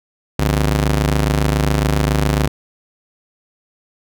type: ring-modulated tone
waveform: sawtooth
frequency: 103.83 Hz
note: G#2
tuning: in tune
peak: -7 dBFS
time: 0.39-2.48 s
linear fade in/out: 5 ms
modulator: 38.3 Hz
effects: none